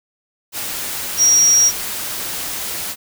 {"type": "tone in noise", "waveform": "sine", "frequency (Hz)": 5680, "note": "F8", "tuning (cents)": 28, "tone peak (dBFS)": -9, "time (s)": [1.17, 1.72], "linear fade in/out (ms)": 50, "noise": "white", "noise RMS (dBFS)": -25, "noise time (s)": [0.52, 2.96], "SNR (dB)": 13, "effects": []}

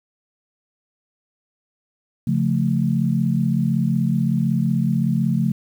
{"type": "chord", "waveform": "sine", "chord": "Db augmented", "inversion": "none", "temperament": "equal", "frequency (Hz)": [138.59, 174.61, 220], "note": ["Db3", "F3", "A3"], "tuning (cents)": [0, 0, 0], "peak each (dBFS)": -21, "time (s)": [2.27, 5.52], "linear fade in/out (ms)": 5, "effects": ["8-bit"]}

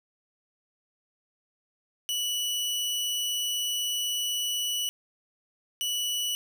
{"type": "tone pair in turn", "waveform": "sawtooth", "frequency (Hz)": [2952, 2952], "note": ["F#7", "F#7"], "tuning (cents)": [-5, -5], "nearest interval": "unison", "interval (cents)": 0, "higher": "neither", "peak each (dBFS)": -24, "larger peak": "neither", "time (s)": [[2.09, 4.89], [5.81, 6.35]], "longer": "first", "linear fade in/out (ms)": 0, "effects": []}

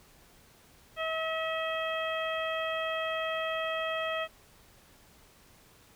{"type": "harmonic tone", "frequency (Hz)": 643, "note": "E5", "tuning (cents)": -43, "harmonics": [1, 2, 3, 4, 5], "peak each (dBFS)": [-33, -36, -38, -39, -40], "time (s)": [0.96, 4.28], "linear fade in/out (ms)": 50, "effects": ["pink hiss -59 dBFS RMS until 5.95 s"]}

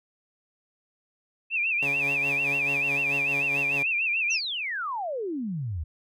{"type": "tone with vibrato", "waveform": "sine", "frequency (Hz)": 2543, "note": "D#7", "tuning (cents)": 37, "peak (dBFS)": -23, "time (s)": [1.5, 4.41], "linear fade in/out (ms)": 50, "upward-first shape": "sine", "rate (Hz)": 6.8, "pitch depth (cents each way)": 130}
{"type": "tone with tremolo", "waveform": "10% pulse", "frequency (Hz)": 140.5, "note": "C#3", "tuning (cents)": 24, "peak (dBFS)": -24, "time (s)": [1.82, 3.83], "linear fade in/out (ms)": 5, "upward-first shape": "sine", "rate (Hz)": 4.7, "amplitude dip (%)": 50}
{"type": "exponential sweep", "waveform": "sine", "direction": "down", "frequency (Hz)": [6272, 72], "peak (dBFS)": -28, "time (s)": [4.3, 5.84], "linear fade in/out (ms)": 10}
{"effects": []}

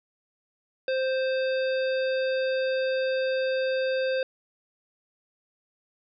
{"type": "harmonic tone", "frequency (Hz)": 523.3, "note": "C5", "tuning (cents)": 0, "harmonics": [1, 3, 5, 7, 9], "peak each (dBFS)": [-24, -34, -38, -41, -43], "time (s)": [0.88, 4.23], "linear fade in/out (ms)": 2, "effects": []}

